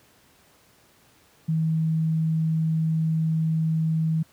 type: tone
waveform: sine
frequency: 160.1 Hz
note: D#3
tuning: 50 cents sharp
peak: -20 dBFS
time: 1.48-4.23 s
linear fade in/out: 10 ms
effects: pink hiss -58 dBFS RMS until 4.32 s + high-pass 80 Hz 12 dB/octave